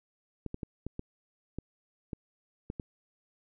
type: clicks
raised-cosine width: 3 ms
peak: -23 dBFS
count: 9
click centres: 0.463 / 0.544 / 0.632 / 0.866 / 0.994 / 1.586 / 2.132 / 2.701 / 2.798 s
effects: none